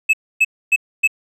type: tone bursts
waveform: triangle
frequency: 2600 Hz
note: E7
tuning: 24 cents flat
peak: -8 dBFS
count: 4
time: 0.09-1.076 s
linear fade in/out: 10 ms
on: 44 ms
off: 270 ms
effects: resampled to 32000 Hz